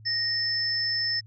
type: tone pair together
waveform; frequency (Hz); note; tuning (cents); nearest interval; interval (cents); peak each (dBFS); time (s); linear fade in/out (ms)
sine; 1862 / 5267; A#6 / E8; -2 / -2; octave + tritone; 1800; -31 / -25; 0.05-1.21; 20
effects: added 108 Hz sine -46 dBFS peak until 1.26 s